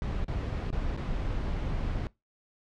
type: noise with dropouts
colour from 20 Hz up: brown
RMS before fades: -31 dBFS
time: 0.02-2.07 s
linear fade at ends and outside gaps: 1 ms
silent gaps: 0.245-0.281 / 0.704-0.727 / 0.966-0.974 s
effects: noise-tail reverb RT60 0.2 s tail -21 dB re dry + low-pass 4000 Hz 12 dB/octave